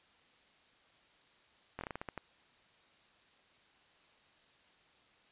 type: slowing click train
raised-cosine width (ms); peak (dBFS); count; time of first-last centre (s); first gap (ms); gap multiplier
0.5; -25; 9; 1.79-2.177; 21; 1.23
effects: white hiss -66 dBFS RMS until 5.31 s + resampled to 8000 Hz